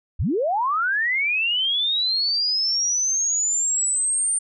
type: linear sweep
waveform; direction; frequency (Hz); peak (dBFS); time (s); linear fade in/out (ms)
sine; up; 41.2 to 8990; -19; 0.19-4.39; 10
effects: none